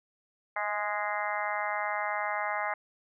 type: harmonic tone with a mistuned harmonic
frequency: 207.7 Hz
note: G#3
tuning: in tune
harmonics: 3 / 4 / 5 / 6 / 7 / 8 / 9 / 10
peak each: -37 / -34 / -38 / -37 / -41 / -40 / -40 / -37 dBFS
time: 0.56-2.74 s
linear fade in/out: 5 ms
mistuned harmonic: 3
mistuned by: +24 cents
effects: none